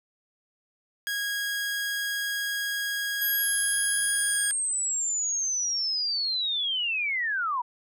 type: tone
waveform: sawtooth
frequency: 1644 Hz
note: G#6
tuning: 18 cents flat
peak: -24 dBFS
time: 1.07-4.51 s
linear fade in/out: 0 ms
type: linear sweep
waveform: sine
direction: down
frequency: 11840 to 928 Hz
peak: -25 dBFS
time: 3.21-7.62 s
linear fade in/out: 10 ms
effects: none